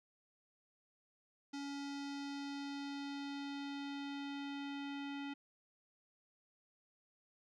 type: tone with low-pass filter sweep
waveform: square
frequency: 281.5 Hz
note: C#4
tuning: 27 cents sharp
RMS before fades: -44 dBFS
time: 1.53-5.34 s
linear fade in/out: 10 ms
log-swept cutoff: 5500 to 3000 Hz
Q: 2.1
effects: none